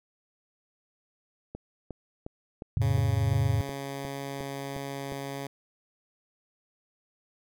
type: click train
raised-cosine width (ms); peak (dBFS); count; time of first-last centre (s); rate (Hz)
2; -24; 11; 1.55-5.121; 2.8
type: chord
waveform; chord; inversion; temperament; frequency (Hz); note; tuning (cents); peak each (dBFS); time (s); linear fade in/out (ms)
sine; F augmented; none; just; 87.31 / 109.13 / 136.42; F2 / A2 / C#3; 0 / -14 / -27; -29 / -25 / -29; 2.77-3.61; 0
type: tone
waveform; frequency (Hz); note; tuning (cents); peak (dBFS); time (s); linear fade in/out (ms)
10% pulse; 138.59; C#3; 0; -26; 2.81-5.47; 5
effects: none